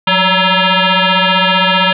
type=tone with frequency modulation; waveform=sine; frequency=932.3 Hz; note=A#5; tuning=in tune; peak=-8 dBFS; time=0.07-1.93 s; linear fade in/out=5 ms; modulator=376 Hz; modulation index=6.6; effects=none